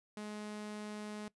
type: tone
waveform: sawtooth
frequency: 210.6 Hz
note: G#3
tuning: 24 cents sharp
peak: -38 dBFS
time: 0.17-1.28 s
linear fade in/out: 2 ms
effects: noise-tail reverb RT60 0.1 s tail -20 dB re dry + resampled to 24000 Hz